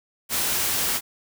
white noise, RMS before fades -24 dBFS, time 0.29-1.01 s, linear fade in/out 50 ms, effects none

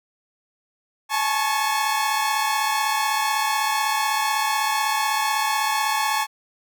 sawtooth tone cluster, 844 / 880 / 1102 Hz, G#5 / A5 / C#6, +28 / 0 / -11 cents, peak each -21 dBFS, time 1.09-6.27 s, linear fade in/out 50 ms, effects none

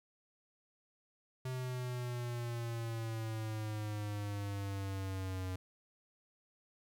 square exponential sweep, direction down, 129.2 to 92.1 Hz, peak -38 dBFS, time 1.45-5.56 s, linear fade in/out 5 ms, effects 13-bit

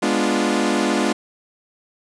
sawtooth chord, G# diminished seventh, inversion none, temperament equal, 207.7 / 246.9 / 293.7 / 349.2 Hz, G#3 / B3 / D4 / F4, 0 / 0 / 0 / 0 cents, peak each -19 dBFS, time 0.02-1.13 s, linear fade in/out 10 ms, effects resampled to 22050 Hz + 8-bit

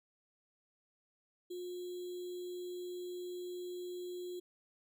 sine tone with sample-and-hold, 358 Hz, F4, 43 cents sharp, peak -40 dBFS, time 1.5-4.4 s, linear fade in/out 10 ms, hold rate 3675 Hz, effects none

